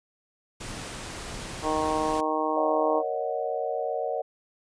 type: noise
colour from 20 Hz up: pink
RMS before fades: -37 dBFS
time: 0.6-2.21 s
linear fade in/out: 10 ms
type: harmonic tone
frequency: 155.56 Hz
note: D#3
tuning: in tune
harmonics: 2 / 3 / 4 / 5 / 6 / 7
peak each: -31 / -31 / -31 / -31 / -31 / -31 dBFS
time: 1.62-3.03 s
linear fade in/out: 50 ms
type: chord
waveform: sine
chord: D# minor seventh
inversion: second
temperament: equal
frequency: 466.2 / 554.4 / 622.3 / 740 Hz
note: A#4 / C#5 / D#5 / F#5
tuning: 0 / 0 / 0 / 0 cents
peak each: -32 dBFS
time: 2.56-4.22 s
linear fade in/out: 10 ms
effects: resampled to 22050 Hz